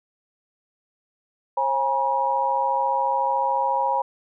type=tone cluster; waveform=sine; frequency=538 / 825 / 959 Hz; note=C5 / G#5 / A#5; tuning=+48 / -12 / +49 cents; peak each=-27 / -24 / -22 dBFS; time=1.57-4.02 s; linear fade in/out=5 ms; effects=none